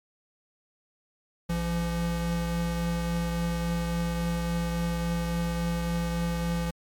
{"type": "tone pair together", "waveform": "square", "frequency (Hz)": [57.86, 170], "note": ["A#1", "F3"], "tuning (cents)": [-12, -46], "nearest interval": "octave + perfect fifth", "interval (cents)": 1866, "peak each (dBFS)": [-33, -28], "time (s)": [1.49, 6.71], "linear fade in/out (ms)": 10, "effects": ["MP3 96 kbps"]}